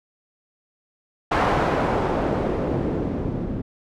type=noise with low-pass filter sweep; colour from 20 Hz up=white; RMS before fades=-23 dBFS; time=1.31-3.62 s; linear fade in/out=10 ms; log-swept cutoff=1100 to 230 Hz; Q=0.95; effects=none